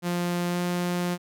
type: tone with pitch glide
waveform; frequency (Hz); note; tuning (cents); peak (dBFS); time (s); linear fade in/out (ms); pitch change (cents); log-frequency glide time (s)
sawtooth; 175.2 to 176.72; F3 to F3; +6 to +21; -21; 0.02-1.18; 50; +15; 0.48-0.59
effects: none